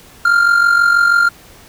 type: tone with amplitude modulation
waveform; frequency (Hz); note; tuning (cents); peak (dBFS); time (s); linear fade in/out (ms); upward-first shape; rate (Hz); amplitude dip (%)
triangle; 1396.9; F6; 0; -4; 0.25-1.29; 5; sine; 46.2; 60
effects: pink hiss -42 dBFS RMS until 1.68 s